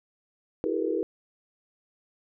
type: tone cluster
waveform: sine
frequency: 323.7 / 357.1 / 394.7 / 443.2 / 481.9 Hz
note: E4 / F4 / G4 / A4 / B4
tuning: -31 / +39 / +12 / +13 / -43 cents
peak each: -30 / -35 / -31 / -32 / -31 dBFS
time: 0.64-1.03 s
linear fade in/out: 0 ms
effects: none